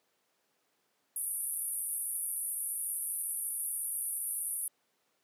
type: band-pass noise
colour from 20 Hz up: white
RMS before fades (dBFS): -36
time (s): 1.16-4.68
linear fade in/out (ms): 2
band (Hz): 9300 to 12000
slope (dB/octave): 96
effects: pink hiss -75 dBFS RMS until 5.23 s + high-pass 300 Hz 12 dB/octave